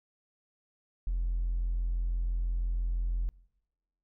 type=tone with hard clipping; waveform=sine; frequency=43 Hz; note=F1; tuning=26 cents flat; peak=-28 dBFS; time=1.07-3.29 s; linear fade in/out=0 ms; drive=1 dB; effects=noise-tail reverb RT60 1.0 s tail -24 dB re dry